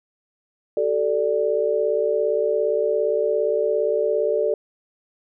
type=chord; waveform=sine; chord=G suspended second; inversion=none; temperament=equal with one note detuned; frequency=382.6 / 440 / 587.3 Hz; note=G4 / A4 / D5; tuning=-42 / 0 / 0 cents; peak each=-26 / -21 / -22 dBFS; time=0.77-4.54 s; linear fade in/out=2 ms; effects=none